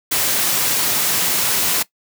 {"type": "high-pass noise", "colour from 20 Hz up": "white", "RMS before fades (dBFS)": -18, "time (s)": [0.11, 1.83], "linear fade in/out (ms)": 10, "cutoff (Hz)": 100, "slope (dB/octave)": 48, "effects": ["noise-tail reverb RT60 0.1 s tail -19 dB re dry"]}